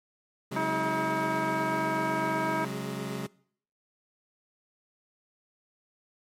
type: chord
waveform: 25% pulse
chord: C# suspended fourth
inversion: none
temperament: equal with one note detuned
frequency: 135.82 / 185 / 207.7 Hz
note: C#3 / F#3 / G#3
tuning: -35 / 0 / 0 cents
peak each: -33 dBFS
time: 0.51-3.27 s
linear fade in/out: 10 ms
type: harmonic tone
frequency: 319.6 Hz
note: D#4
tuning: 47 cents sharp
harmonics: 1 / 2 / 3 / 4 / 5 / 7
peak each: -34 / -34 / -30 / -36 / -36 / -39 dBFS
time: 0.56-2.65 s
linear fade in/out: 5 ms
effects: noise-tail reverb RT60 0.6 s tail -23 dB re dry + MP3 64 kbps